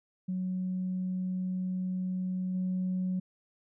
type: tone with level steps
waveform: sine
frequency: 184.5 Hz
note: F#3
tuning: 5 cents flat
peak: -29 / -27 dBFS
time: 0.28-3.2 s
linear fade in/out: 10 ms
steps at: 2.54 s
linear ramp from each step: 10 ms
effects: tanh soft clip ceiling -25 dBFS